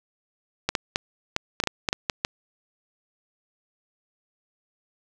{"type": "clicks", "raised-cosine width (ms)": 0.2, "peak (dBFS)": -5, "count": 11, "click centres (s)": [0.69, 0.752, 0.959, 1.364, 1.601, 1.638, 1.673, 1.888, 1.929, 2.098, 2.249], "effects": []}